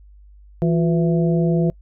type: harmonic tone with a mistuned harmonic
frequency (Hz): 166.2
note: E3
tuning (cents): +15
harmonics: 1 / 2 / 3 / 4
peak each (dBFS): -16 / -22 / -26 / -28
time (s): 0.62-1.7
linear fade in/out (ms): 0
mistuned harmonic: 2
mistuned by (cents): +110
effects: noise-tail reverb RT60 0.1 s tail -26 dB re dry + added 50 Hz sine -43 dBFS peak until 1.81 s